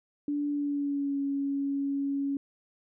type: tone with pitch glide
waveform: sine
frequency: 290.5 to 278.7 Hz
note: D4 to C#4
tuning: -19 to +9 cents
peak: -27 dBFS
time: 0.28-2.37 s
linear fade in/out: 2 ms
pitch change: -72 cents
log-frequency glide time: 0.49-1.2 s
effects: none